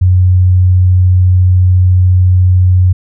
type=tone; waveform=sine; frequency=91.4 Hz; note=F#2; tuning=21 cents flat; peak=-4 dBFS; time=0.01-2.93 s; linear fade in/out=10 ms; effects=none